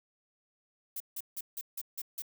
violet noise bursts, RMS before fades -38 dBFS, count 7, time 0.96-2.221 s, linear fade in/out 5 ms, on 43 ms, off 160 ms, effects none

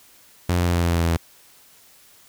sawtooth tone with pitch steps, 88.5 / 87.74 / 86.98 / 86.23 / 85.49 / 84.75 / 84.02 / 83.29 Hz, F2 / F2 / F2 / F2 / F2 / E2 / E2 / E2, +23 / +9 / -6 / -21 / -36 / +49 / +34 / +18 cents, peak -14 dBFS, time 0.49-1.17 s, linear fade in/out 5 ms, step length 85 ms, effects white hiss -52 dBFS RMS until 2.28 s

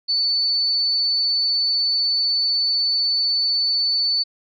sine tone, 4492 Hz, C#8, 22 cents sharp, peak -17 dBFS, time 0.08-4.24 s, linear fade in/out 20 ms, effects none

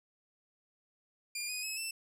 15% pulse tone with pitch steps, 2405 / 2488 / 2575 / 2664 Hz, D7 / D#7 / E7 / E7, +41 / -1 / -41 / +18 cents, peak -29 dBFS, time 1.35-1.91 s, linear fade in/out 5 ms, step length 140 ms, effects none

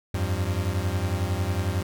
40% pulse beating tone pair, 87.31 / 98.31 Hz, F2 / G2, 0 / +5 cents, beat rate 11 Hz, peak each -26 dBFS, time 0.14-1.83 s, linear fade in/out 5 ms, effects none

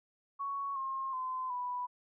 sine tone with pitch steps, 1113 / 1069.5 / 1027.7 / 987.6 Hz, C#6 / C6 / C6 / B5, +7 / +38 / -31 / 0 cents, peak -34 dBFS, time 0.39-1.87 s, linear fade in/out 20 ms, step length 370 ms, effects none

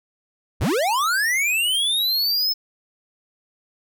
square linear sweep, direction up, 32.41 to 5274 Hz, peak -19 dBFS, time 0.6-2.54 s, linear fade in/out 20 ms, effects none

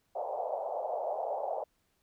pink band-pass noise, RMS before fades -35 dBFS, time 0.15-1.64 s, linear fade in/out 10 ms, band 540 to 810 Hz, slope 48 dB/octave, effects pink hiss -75 dBFS RMS until 2.02 s

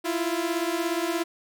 sawtooth beating tone pair, 329.6 / 346.6 Hz, E4 / F4, 0 / -13 cents, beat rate 17 Hz, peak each -24 dBFS, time 0.04-1.24 s, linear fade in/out 20 ms, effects none

